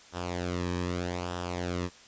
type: tone with flanger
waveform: sawtooth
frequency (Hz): 88.6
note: F2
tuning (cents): +25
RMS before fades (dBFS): -33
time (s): 0.12-1.9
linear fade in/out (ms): 50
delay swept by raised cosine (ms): 0.45 to 1.44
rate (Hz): 0.81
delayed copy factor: -0.7
effects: white hiss -53 dBFS RMS until 2.07 s + resampled to 16000 Hz